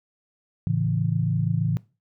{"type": "chord", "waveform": "sine", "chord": "A major", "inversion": "none", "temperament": "equal", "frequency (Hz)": [110, 138.59, 164.81], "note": ["A2", "C#3", "E3"], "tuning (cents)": [0, 0, 0], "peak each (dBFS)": -25, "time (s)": [0.67, 1.77], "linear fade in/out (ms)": 0, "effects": ["noise-tail reverb RT60 0.3 s tail -20 dB re dry"]}